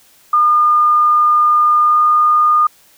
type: tone with pitch glide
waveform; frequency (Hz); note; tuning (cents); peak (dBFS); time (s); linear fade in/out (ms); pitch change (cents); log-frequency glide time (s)
sine; 1213 to 1220; D#6 to D#6; -44 to -34; -8; 0.33-2.67; 5; +10; 1.83-1.98
effects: white hiss -49 dBFS RMS until 2.97 s